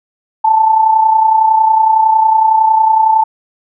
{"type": "tone with amplitude modulation", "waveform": "sine", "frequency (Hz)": 880, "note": "A5", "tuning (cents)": 0, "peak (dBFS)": -4, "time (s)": [0.44, 3.24], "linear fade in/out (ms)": 10, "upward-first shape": "sine", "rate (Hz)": 30.9, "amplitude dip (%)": 55, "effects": []}